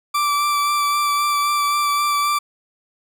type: tone with vibrato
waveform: 40% pulse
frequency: 1167 Hz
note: D6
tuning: 11 cents flat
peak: -16 dBFS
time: 0.14-2.39 s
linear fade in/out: 10 ms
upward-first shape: sine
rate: 3.8 Hz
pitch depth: 14 cents each way
effects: none